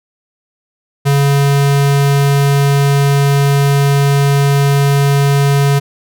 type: tone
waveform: square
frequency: 140.6 Hz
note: C#3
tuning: 25 cents sharp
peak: -9 dBFS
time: 1.05-5.8 s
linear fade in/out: 20 ms
effects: none